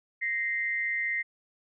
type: tone pair together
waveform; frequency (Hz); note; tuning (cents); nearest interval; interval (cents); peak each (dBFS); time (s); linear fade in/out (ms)
sine; 1864.7 / 2080; A#6 / C7; 0 / -11; major second; 189; -31 / -29; 0.21-1.23; 20
effects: none